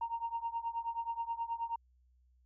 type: tone with tremolo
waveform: sine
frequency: 926 Hz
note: A#5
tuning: 12 cents flat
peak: -30 dBFS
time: 0.01-1.76 s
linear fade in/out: 5 ms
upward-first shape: triangle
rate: 9.4 Hz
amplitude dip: 95%
effects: tanh soft clip ceiling -28 dBFS + added 62 Hz sine -65 dBFS peak until 2.45 s